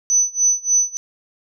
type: tone with tremolo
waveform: sine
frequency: 6000 Hz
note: F#8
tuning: 23 cents sharp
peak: -11 dBFS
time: 0.1-0.97 s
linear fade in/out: 0 ms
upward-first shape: sine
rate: 3.4 Hz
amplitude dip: 95%
effects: none